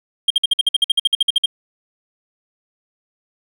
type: tone bursts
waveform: triangle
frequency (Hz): 3210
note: G7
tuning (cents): +40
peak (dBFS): -9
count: 16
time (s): 0.28-1.459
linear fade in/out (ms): 5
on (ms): 24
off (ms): 53
effects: none